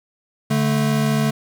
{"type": "tone pair together", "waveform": "square", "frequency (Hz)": [145.28, 219.7], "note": ["D3", "A3"], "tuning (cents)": [-18, -2], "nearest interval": "perfect fifth", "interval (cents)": 716, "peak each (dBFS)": [-20, -20], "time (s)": [0.5, 1.31], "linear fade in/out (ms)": 10, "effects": ["9-bit"]}